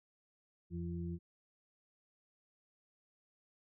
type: harmonic tone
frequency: 85.8 Hz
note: F2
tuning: 30 cents flat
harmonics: 1 / 2 / 4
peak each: -42 / -40 / -47 dBFS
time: 0.7-1.19 s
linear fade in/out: 50 ms
effects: none